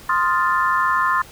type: chord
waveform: sine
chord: F dominant seventh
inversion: second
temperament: equal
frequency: 1046.5 / 1244.5 / 1396.9 / 1760 Hz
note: C6 / Eb6 / F6 / A6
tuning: 0 / 0 / 0 / 0 cents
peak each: -18 / -23 / -24 / -23 dBFS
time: 0.09-1.22 s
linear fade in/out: 5 ms
effects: pink hiss -43 dBFS RMS until 1.31 s